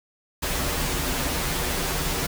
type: noise with comb filter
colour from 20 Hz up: pink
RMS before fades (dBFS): -26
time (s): 0.42-2.27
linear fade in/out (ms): 10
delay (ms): 9.4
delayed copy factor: -0.75
effects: none